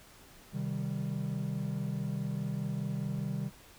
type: chord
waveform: triangle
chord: C minor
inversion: none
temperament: equal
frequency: 130.81 / 155.56 / 196 Hz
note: C3 / Eb3 / G3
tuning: 0 / 0 / 0 cents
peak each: -34 dBFS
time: 0.52-3.51 s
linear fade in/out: 50 ms
effects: tanh soft clip ceiling -23 dBFS + pink hiss -56 dBFS RMS until 3.78 s